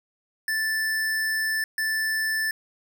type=tone bursts at uneven times; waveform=square; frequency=1760 Hz; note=A6; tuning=in tune; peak=-24 dBFS; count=2; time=0.48-1.64 / 1.78-2.51 s; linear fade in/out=2 ms; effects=none